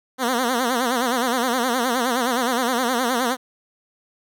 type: tone with vibrato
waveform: 10% pulse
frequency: 246.9 Hz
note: B3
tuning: in tune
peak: -11 dBFS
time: 0.18-3.37 s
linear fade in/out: 50 ms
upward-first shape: sine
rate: 9.6 Hz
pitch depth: 120 cents each way
effects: none